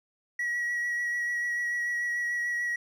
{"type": "tone with vibrato", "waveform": "triangle", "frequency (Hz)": 1920, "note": "B6", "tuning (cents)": -49, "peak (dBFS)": -25, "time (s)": [0.39, 2.76], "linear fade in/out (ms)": 5, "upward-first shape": "sine", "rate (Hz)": 6.8, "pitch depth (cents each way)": 16, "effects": ["tanh soft clip ceiling -21 dBFS"]}